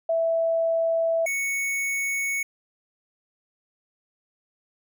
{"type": "tone pair in turn", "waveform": ["sine", "square"], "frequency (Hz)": [659.3, 2218], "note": ["E5", "C#7"], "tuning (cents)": [0, 0], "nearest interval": "octave + major sixth", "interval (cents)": 2100, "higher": "second", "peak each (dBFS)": [-20, -25], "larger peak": "first", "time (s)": [[0.09, 1.26], [1.26, 2.43]], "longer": "neither", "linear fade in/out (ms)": 5, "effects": []}